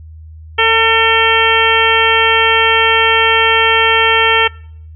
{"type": "harmonic tone", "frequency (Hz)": 450, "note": "A4", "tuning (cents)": 39, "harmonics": [1, 2, 3, 4, 5, 6, 7], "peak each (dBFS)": [-16, -16, -16, -16, -16, -16, -16], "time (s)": [0.58, 4.48], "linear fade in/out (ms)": 10, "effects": ["noise-tail reverb RT60 0.6 s tail -23 dB re dry", "added 79 Hz sine -31 dBFS peak until 4.95 s"]}